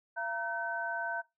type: tone cluster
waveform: sine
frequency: 682 / 935 / 1529 Hz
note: F5 / A#5 / G6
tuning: -41 / +5 / -44 cents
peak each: -39 / -39 / -35 dBFS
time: 0.16-1.22 s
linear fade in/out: 20 ms
effects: noise-tail reverb RT60 0.2 s tail -19 dB re dry